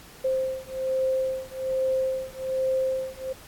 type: beating tone pair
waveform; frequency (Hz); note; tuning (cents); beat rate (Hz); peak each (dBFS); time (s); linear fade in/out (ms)
sine; 523.3 / 524.5; C5 / C5; 0 / +4; 1.2; -27; 0.24-3.33; 10
effects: pink hiss -48 dBFS RMS until 3.47 s + AAC 64 kbps